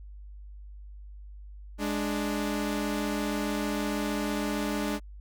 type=tone pair together; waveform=sawtooth; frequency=208.1 / 294.5 Hz; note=G#3 / D4; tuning=+4 / +5 cents; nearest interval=tritone; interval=601 cents; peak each=-27 dBFS; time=1.78-5 s; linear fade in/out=50 ms; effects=added 50 Hz sine -42 dBFS peak until 5.2 s